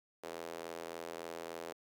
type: tone with high-pass filter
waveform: sawtooth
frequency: 83.5 Hz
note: E2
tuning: 23 cents sharp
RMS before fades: -45 dBFS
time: 0.23-1.73 s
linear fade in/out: 10 ms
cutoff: 470 Hz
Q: 1.9
effects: none